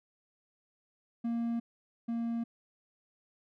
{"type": "tone pair in turn", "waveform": "triangle", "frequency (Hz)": [233.1, 232.2], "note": ["A#3", "A#3"], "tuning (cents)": [0, -7], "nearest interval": "unison", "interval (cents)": 7, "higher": "first", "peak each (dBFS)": [-28, -29], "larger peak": "first", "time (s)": [[1.24, 1.6], [2.08, 2.44]], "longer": "neither", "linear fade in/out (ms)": 10, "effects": []}